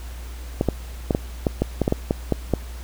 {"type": "clicks", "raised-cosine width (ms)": 2, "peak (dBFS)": -5, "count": 12, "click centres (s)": [0.611, 0.687, 1.108, 1.149, 1.468, 1.62, 1.817, 1.879, 1.924, 2.109, 2.323, 2.537], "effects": ["added 60 Hz sine -32 dBFS peak until 2.83 s", "pink hiss -44 dBFS RMS until 2.83 s"]}